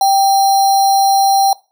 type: tone with sample-and-hold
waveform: sine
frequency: 784 Hz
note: G5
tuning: in tune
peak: -8 dBFS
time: 0.01-1.53 s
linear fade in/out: 2 ms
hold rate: 4900 Hz
effects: noise-tail reverb RT60 0.3 s tail -20 dB re dry